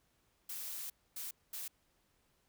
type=noise bursts at uneven times; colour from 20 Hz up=blue; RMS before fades=-43 dBFS; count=3; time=0.49-0.9 / 1.16-1.31 / 1.53-1.68 s; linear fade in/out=5 ms; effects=pink hiss -75 dBFS RMS until 2.48 s